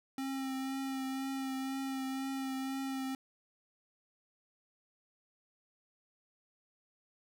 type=tone with vibrato; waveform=square; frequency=267 Hz; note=C4; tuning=35 cents sharp; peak=-36 dBFS; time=0.18-3.15 s; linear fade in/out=2 ms; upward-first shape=triangle; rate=2 Hz; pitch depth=21 cents each way; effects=none